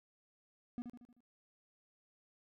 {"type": "tone with echo", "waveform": "triangle", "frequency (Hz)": 242, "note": "B3", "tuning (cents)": -35, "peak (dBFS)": -36, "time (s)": [0.78, 0.82], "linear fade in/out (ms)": 0, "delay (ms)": 77, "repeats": 5, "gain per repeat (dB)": -6, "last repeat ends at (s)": 1.205, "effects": []}